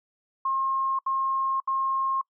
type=tone bursts; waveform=sine; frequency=1071 Hz; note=C6; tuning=40 cents sharp; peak=-23 dBFS; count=3; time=0.45-2.214 s; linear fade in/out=5 ms; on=540 ms; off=72 ms; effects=noise-tail reverb RT60 0.1 s tail -26 dB re dry